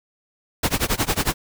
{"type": "noise with tremolo", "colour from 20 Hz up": "pink", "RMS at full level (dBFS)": -19, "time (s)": [0.63, 1.34], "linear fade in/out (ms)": 5, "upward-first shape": "sine", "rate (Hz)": 11, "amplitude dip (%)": 95, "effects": []}